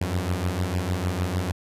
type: beating tone pair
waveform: sawtooth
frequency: 87.1 / 93.7 Hz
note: F2 / F#2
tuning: -4 / +22 cents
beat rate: 6.6 Hz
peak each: -23 dBFS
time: 0.01-1.52 s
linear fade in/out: 5 ms
effects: resampled to 32000 Hz